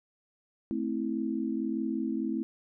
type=chord; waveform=sine; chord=A minor; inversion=none; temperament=equal with one note detuned; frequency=220 / 261.6 / 326.6 Hz; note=A3 / C4 / E4; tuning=0 / 0 / -16 cents; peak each=-33 dBFS; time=0.71-2.43 s; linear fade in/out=0 ms; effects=none